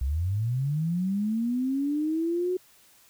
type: linear sweep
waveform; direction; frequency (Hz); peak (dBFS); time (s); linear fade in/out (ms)
sine; up; 60.9 to 370.4; -24; 0.01-2.57; 5
effects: white hiss -58 dBFS RMS until 3.09 s